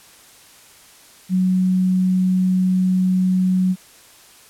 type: tone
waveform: sine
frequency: 185 Hz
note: F#3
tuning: in tune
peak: -14 dBFS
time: 1.29-3.76 s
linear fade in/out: 50 ms
effects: white hiss -47 dBFS RMS until 4.49 s + low-pass 12000 Hz 12 dB/octave